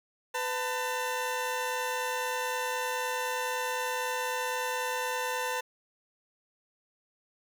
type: tone pair together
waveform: 20% pulse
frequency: 502.3 / 895 Hz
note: B4 / A5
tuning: +29 / +29 cents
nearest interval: minor seventh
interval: 1000 cents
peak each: -28 dBFS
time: 0.34-5.61 s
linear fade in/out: 10 ms
effects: none